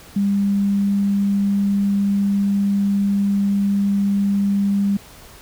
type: tone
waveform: sine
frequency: 199.9 Hz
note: G3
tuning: 34 cents sharp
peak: -15 dBFS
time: 0.16-4.97 s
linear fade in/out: 5 ms
effects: pink hiss -43 dBFS RMS until 5.41 s